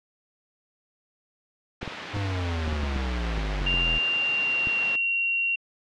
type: band-pass noise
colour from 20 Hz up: white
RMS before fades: -38 dBFS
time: 1.81-4.96 s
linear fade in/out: 5 ms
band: 130 to 2700 Hz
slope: 12 dB/octave
type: clicks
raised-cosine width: 3 ms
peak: -21 dBFS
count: 11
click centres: 1.83 / 1.877 / 2.167 / 2.678 / 2.728 / 2.834 / 2.963 / 3.378 / 3.618 / 3.741 / 4.672 s
type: exponential sweep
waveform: square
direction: down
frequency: 103.83 to 39.23 Hz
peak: -27 dBFS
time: 2.13-3.99 s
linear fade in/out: 20 ms
type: tone with pitch glide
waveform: sine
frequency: 2787 to 2749 Hz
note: F7 to F7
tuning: -4 to -28 cents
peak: -22 dBFS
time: 3.66-5.56 s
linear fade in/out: 10 ms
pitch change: -24 cents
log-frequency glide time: 4-4.94 s
effects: low-pass 5000 Hz 12 dB/octave